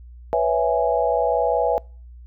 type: chord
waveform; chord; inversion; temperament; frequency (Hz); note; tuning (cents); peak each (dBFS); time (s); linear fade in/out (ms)
sine; C# minor seventh; third; equal; 493.9 / 554.4 / 659.3 / 830.6; B4 / C#5 / E5 / G#5; 0 / 0 / 0 / 0; -22 / -24 / -21 / -23; 0.33-1.78; 0
effects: noise-tail reverb RT60 0.4 s tail -26 dB re dry + added 60 Hz sine -39 dBFS peak until 2.26 s